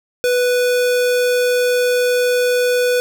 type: tone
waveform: square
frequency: 493.9 Hz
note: B4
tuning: in tune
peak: -14 dBFS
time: 0.24-3 s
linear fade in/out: 0 ms
effects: none